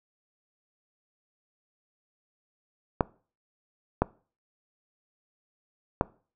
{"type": "clicks", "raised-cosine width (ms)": 1, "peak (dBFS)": -7, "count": 3, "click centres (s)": [3.008, 4.02, 6.011], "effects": ["noise-tail reverb RT60 0.4 s tail -22 dB re dry"]}